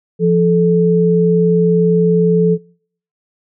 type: tone pair together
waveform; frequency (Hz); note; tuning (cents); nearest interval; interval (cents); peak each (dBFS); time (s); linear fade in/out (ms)
sine; 172.47 / 434.6; F3 / A4; -21 / -21; octave + major third; 1600; -12 / -12; 0.19-2.58; 50
effects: noise-tail reverb RT60 0.6 s tail -26 dB re dry